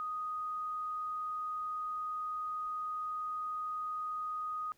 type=tone; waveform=sine; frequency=1244.5 Hz; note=D#6; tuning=in tune; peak=-35 dBFS; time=0-4.72 s; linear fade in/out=0 ms; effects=pink hiss -69 dBFS RMS until 4.77 s